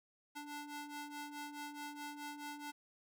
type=ring-modulated tone; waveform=sawtooth; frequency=587.3 Hz; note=D5; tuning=in tune; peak=-38 dBFS; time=0.35-2.72 s; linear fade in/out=20 ms; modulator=296 Hz; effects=none